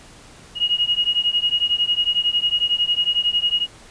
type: beating tone pair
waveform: sine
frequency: 2877 / 2888 Hz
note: F#7 / F#7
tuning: -49 / -43 cents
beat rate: 11 Hz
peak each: -20 dBFS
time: 0.55-3.67 s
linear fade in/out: 50 ms
effects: pink hiss -45 dBFS RMS until 3.9 s + resampled to 22050 Hz